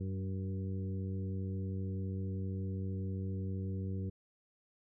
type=harmonic tone with a mistuned harmonic; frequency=95.3 Hz; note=G2; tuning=48 cents flat; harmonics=1 / 2 / 3 / 4 / 5; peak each=-36 / -41 / -49 / -49 / -52 dBFS; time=0-4.1 s; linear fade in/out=10 ms; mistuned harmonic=3; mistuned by=+17 cents; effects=none